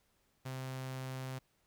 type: tone with notch filter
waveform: sawtooth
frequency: 130.81 Hz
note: C3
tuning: in tune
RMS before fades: -42 dBFS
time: 0.45-1.39 s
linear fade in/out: 10 ms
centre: 320 Hz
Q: 1.9
effects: pink hiss -75 dBFS RMS until 1.66 s